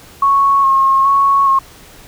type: tone with vibrato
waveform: sine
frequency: 1093 Hz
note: C#6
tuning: 25 cents flat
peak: -8 dBFS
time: 0.22-1.59 s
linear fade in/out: 5 ms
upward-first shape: square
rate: 1.2 Hz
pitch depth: 21 cents each way
effects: pink hiss -40 dBFS RMS until 2.07 s

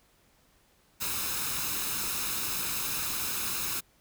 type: noise with comb filter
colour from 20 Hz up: white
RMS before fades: -32 dBFS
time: 1-3.81 s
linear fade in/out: 20 ms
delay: 0.77 ms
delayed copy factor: +0.55
effects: pink hiss -65 dBFS RMS until 4 s

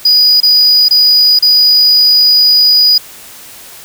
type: tone with dropouts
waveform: triangle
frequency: 4925 Hz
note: D#8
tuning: 19 cents flat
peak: -3 dBFS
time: 0.05-2.98 s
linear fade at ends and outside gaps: 5 ms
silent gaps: 0.404-0.43 / 0.885-0.908 / 1.39-1.424 s
effects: white hiss -33 dBFS RMS until 3.84 s

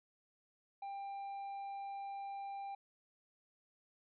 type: tone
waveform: triangle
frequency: 793 Hz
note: G5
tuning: 20 cents sharp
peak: -40 dBFS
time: 0.82-2.75 s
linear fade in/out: 5 ms
effects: resampled to 11025 Hz

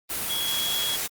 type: tone in noise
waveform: sine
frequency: 3334 Hz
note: G#7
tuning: 6 cents sharp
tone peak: -26 dBFS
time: 0.29-0.97 s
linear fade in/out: 20 ms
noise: white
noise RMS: -29 dBFS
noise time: 0.09-1.08 s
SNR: 0 dB
effects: Opus 32 kbps

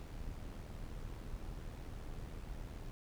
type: noise with amplitude modulation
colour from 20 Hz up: brown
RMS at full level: -43 dBFS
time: 0-2.91 s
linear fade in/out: 0 ms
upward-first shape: sine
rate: 80.1 Hz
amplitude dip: 55%
effects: none

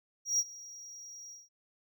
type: tone with ADSR envelope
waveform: triangle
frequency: 5690 Hz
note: F8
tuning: 31 cents sharp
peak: -23 dBFS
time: 0.25-1.49 s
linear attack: 140 ms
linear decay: 44 ms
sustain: -21 dB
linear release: 180 ms
effects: none

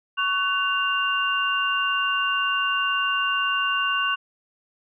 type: tone cluster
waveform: sine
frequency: 1121 / 1500 / 2791 Hz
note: C#6 / F#6 / F7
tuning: +19 / +23 / -2 cents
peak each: -25 dBFS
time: 0.17-4.16 s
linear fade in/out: 20 ms
effects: none

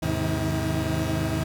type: tone cluster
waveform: 30% pulse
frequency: 80.3 / 105.1 / 131.1 / 156.2 / 321.3 Hz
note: E2 / G#2 / C3 / D#3 / E4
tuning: -45 / +21 / +4 / +7 / -44 cents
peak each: -28 dBFS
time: 0.02-1.44 s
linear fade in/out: 10 ms
effects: none

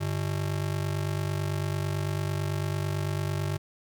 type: ring-modulated tone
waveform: square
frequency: 123.1 Hz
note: B2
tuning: 5 cents flat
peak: -25 dBFS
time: 0-3.58 s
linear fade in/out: 20 ms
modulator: 24.5 Hz
effects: none

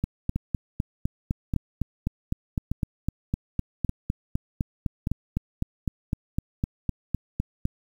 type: two click trains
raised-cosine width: 5 ms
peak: -13 / -12 dBFS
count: 5 / 31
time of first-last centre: 0.36-5.071 / 0.04-7.654 s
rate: 0.849 / 3.94 Hz
effects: 8-bit

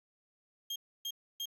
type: tone bursts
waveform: 35% pulse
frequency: 3222 Hz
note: G7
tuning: 47 cents sharp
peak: -34 dBFS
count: 3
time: 0.7-1.457 s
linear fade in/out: 5 ms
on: 59 ms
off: 290 ms
effects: none

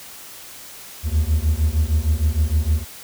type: beating tone pair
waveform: triangle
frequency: 73.7 / 80.2 Hz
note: D2 / E2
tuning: +7 / -47 cents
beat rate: 6.5 Hz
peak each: -17 dBFS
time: 1.03-2.85 s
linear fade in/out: 50 ms
effects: white hiss -39 dBFS RMS until 3.03 s

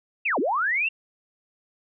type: linear two-way sweep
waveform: sine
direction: down then up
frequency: 2794 to 226.7 to 2794 Hz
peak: -21 dBFS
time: 0.25-0.89 s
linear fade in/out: 10 ms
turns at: 0.39 s
effects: none

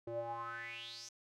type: tone with band-pass filter sweep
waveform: square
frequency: 116.54 Hz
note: A#2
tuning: in tune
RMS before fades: -44 dBFS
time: 0.07-1.09 s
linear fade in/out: 5 ms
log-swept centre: 440 to 6200 Hz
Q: 7.2
effects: none

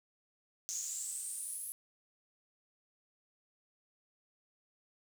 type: noise with high-pass filter sweep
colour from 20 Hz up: brown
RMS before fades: -41 dBFS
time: 0.69-1.72 s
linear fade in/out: 0 ms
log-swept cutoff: 6400 to 11000 Hz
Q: 8.8
effects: none

